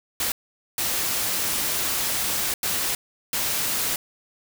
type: noise bursts at uneven times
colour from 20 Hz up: white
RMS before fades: -25 dBFS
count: 4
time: 0.2-0.32 / 0.78-2.54 / 2.63-2.95 / 3.33-3.96 s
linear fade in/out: 2 ms
effects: none